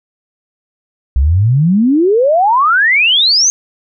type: exponential sweep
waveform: sine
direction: up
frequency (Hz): 61.5 to 6480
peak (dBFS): -7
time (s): 1.16-3.5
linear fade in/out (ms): 0
effects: none